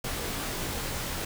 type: noise with comb filter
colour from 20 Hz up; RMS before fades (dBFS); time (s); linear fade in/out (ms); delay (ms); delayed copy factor
pink; -33; 0.04-1.25; 5; 20; -0.7
effects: none